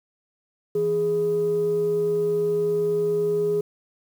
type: tone pair together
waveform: sine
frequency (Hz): 164.81 / 415.3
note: E3 / G#4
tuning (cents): 0 / 0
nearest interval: octave + major third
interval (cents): 1600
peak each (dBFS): -30 / -19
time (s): 0.75-3.61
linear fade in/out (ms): 5
effects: tanh soft clip ceiling -15 dBFS + 8-bit